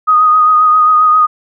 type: tone with vibrato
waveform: sine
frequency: 1244.5 Hz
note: D#6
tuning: in tune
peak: -5 dBFS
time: 0.07-1.27 s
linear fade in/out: 20 ms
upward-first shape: sine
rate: 7.5 Hz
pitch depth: 24 cents each way
effects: none